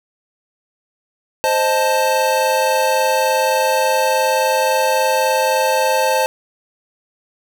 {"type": "chord", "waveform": "square", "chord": "A diminished", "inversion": "first", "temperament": "equal", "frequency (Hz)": [523.3, 622.3, 880], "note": ["C5", "Eb5", "A5"], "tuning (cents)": [0, 0, 0], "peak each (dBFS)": [-18, -22, -18], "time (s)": [1.44, 6.26], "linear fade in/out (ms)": 0, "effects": []}